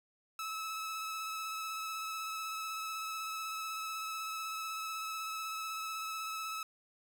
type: tone with vibrato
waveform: sawtooth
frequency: 1300 Hz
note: E6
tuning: 24 cents flat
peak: -34 dBFS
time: 0.39-6.63 s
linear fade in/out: 2 ms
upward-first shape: sine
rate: 16 Hz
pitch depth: 17 cents each way
effects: none